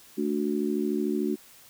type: harmonic tone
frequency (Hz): 73.42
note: D2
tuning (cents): 0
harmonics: 3 / 4 / 5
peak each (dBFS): -29 / -29 / -29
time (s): 0.17-1.36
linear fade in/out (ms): 20
effects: white hiss -53 dBFS RMS until 1.69 s